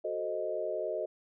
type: chord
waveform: sine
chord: F# diminished seventh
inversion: none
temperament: equal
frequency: 370 / 440 / 523.3 / 622.3 Hz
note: F#4 / A4 / C5 / Eb5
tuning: 0 / 0 / 0 / 0 cents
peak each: -39 / -38 / -39 / -34 dBFS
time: 0.04-1.06 s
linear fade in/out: 10 ms
effects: none